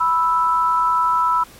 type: tone pair together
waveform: sine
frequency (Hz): 987.8 / 1318.5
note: B5 / E6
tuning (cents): 0 / 0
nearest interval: perfect fourth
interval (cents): 500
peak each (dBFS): -17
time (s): 0-1.44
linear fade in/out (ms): 10
effects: pink hiss -44 dBFS RMS until 1.59 s + MP3 64 kbps